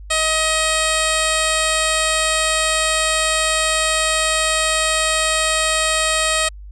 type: tone with low-pass filter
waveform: 10% pulse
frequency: 632 Hz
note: D#5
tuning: 27 cents sharp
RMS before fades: -18 dBFS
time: 0.1-6.49 s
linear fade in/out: 10 ms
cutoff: 7600 Hz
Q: 4.8
effects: added 50 Hz sine -33 dBFS peak until 6.71 s